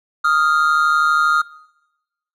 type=tone pair together; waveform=triangle; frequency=1244.5 / 1396.9 Hz; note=D#6 / F6; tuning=0 / 0 cents; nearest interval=major second; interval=200 cents; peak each=-14 dBFS; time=0.24-1.42 s; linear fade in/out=10 ms; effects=noise-tail reverb RT60 1.0 s tail -22 dB re dry